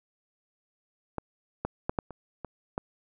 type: clicks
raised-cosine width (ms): 1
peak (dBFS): -17 / -15 / -13 / -13 / -27 / -22 / -16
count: 7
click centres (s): 1.183 / 1.65 / 1.895 / 1.988 / 2.107 / 2.447 / 2.779
effects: none